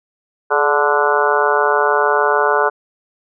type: harmonic tone with a mistuned harmonic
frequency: 146.6 Hz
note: D3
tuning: 3 cents flat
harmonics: 3 / 4 / 5 / 6 / 7 / 8 / 9 / 10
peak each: -18 / -20 / -22 / -20 / -20 / -22 / -23 / -19 dBFS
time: 0.5-2.7 s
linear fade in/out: 20 ms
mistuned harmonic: 3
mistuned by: -49 cents
effects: none